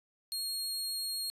sawtooth tone, 4273 Hz, C8, 36 cents sharp, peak -31 dBFS, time 0.32-1.3 s, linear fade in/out 0 ms, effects resampled to 32000 Hz

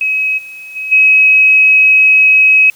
sine tone with level steps, 2551 Hz, D#7, 43 cents sharp, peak -11 / -27 / -18 / -4 dBFS, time 0.01-2.7 s, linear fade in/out 2 ms, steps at 0.37 / 0.75 / 0.91 s, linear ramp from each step 20 ms, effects white hiss -45 dBFS RMS until 2.75 s

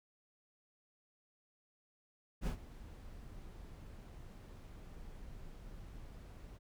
brown noise with ADSR envelope, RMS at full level -34 dBFS, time 2.41-6.59 s, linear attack 56 ms, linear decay 96 ms, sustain -17 dB, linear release 31 ms, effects none

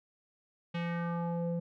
square tone with low-pass filter sweep, 170.7 Hz, F3, 39 cents flat, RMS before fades -34 dBFS, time 0.74-1.6 s, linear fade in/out 10 ms, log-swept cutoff 3000 to 400 Hz, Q 2.2, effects none

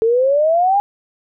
sine exponential sweep, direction up, 440 to 824 Hz, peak -11 dBFS, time 0.02-0.8 s, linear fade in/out 0 ms, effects none

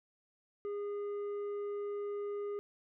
sine tone with tanh clipping, 409 Hz, G#4, 26 cents flat, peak -37 dBFS, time 0.65-2.59 s, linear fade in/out 0 ms, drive 6 dB, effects none

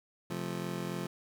25% pulse chord, F major, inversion second, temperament just, 130.96 / 174.61 / 218.3 Hz, C3 / F3 / A3, +2 / 0 / -13 cents, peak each -38 / -33 / -38 dBFS, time 0.3-1.07 s, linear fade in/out 5 ms, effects none

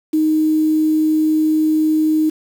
sine tone with quantisation, 311.1 Hz, D#4, in tune, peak -12 dBFS, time 0.13-2.3 s, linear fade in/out 10 ms, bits 6, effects none

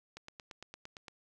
click train, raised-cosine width 0.2 ms, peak -29 dBFS, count 9, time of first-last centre 0.17-1.082 s, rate 8.77 Hz, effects 11-bit

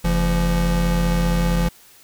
square tone pair together, 45.32 / 171.1 Hz, F#1 / F3, -35 / -35 cents, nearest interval octave + major seventh, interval 2300 cents, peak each -20 dBFS, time 0.04-1.69 s, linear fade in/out 10 ms, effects white hiss -49 dBFS RMS until 2.03 s

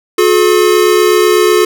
square tone pair together, 359.9 / 428 Hz, F#4 / A4, -48 / -48 cents, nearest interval minor third, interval 300 cents, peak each -10 dBFS, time 0.18-1.65 s, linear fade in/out 5 ms, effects none

